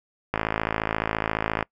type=click train; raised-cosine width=0.5 ms; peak=-8 dBFS; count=71; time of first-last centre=0.34-1.627 s; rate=54.4 Hz; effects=noise-tail reverb RT60 0.1 s tail -26 dB re dry